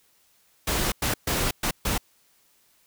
pink noise bursts at uneven times, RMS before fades -25 dBFS, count 5, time 0.67-0.92 / 1.02-1.14 / 1.27-1.51 / 1.63-1.71 / 1.85-1.98 s, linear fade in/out 5 ms, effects white hiss -63 dBFS RMS until 2.86 s

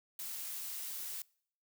blue noise, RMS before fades -42 dBFS, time 0.19-1.22 s, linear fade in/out 2 ms, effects noise-tail reverb RT60 0.6 s tail -25 dB re dry

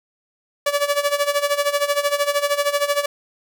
sawtooth tone with tremolo, 575 Hz, D5, 37 cents flat, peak -11 dBFS, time 0.66-3.06 s, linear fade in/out 5 ms, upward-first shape sine, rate 13 Hz, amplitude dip 80%, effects none

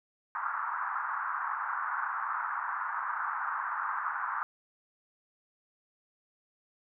white band-pass noise, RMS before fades -34 dBFS, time 0.35-4.43 s, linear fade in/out 0 ms, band 920 to 1500 Hz, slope 48 dB/octave, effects none

